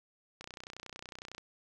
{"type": "click train", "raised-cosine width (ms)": 0.2, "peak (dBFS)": -27, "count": 31, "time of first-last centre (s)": [0.41, 1.381], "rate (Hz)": 30.9, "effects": []}